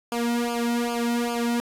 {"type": "tone with flanger", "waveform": "sawtooth", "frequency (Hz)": 236.9, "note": "A#3", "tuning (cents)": 28, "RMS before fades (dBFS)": -25, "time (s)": [0.12, 1.6], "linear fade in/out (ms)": 0, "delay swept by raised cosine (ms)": [0.51, 1.81], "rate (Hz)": 2.5, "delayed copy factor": -1, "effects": ["resampled to 32000 Hz", "8-bit"]}